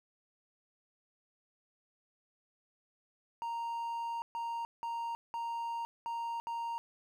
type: tone bursts at uneven times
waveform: triangle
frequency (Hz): 930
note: A#5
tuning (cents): -4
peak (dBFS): -33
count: 6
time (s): 3.42-4.22 / 4.35-4.65 / 4.83-5.15 / 5.34-5.85 / 6.06-6.4 / 6.47-6.78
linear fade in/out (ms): 0
effects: none